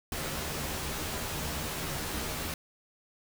pink noise with comb filter, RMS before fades -35 dBFS, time 0.12-2.54 s, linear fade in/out 2 ms, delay 13 ms, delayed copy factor +0.6, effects none

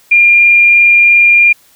sine tone with frequency modulation, 2400 Hz, D7, 37 cents sharp, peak -3 dBFS, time 0.11-1.53 s, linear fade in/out 10 ms, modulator 22.9 Hz, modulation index 0.35, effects white hiss -47 dBFS RMS until 1.75 s

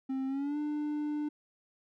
triangle tone with pitch glide, 265.4 to 297.9 Hz, C4 to D4, +25 to +25 cents, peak -29 dBFS, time 0.09-1.29 s, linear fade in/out 10 ms, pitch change +200 cents, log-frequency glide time 0.27-0.58 s, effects none

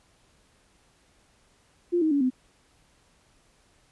sine tone with pitch steps, 349.2 / 314.7 / 283.6 / 255.6 Hz, F4 / D#4 / C#4 / C4, 0 / +20 / +40 / -40 cents, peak -20 dBFS, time 1.92-2.304 s, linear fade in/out 20 ms, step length 96 ms, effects pink hiss -63 dBFS RMS until 3.91 s + resampled to 24000 Hz

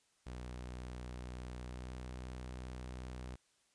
sawtooth tone with pitch glide, 61.74 to 62.64 Hz, B1 to B1, 0 to +25 cents, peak -40 dBFS, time 0.26-3.36 s, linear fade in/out 10 ms, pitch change +25 cents, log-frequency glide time 1.63-1.92 s, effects white hiss -74 dBFS RMS until 3.74 s + resampled to 22050 Hz

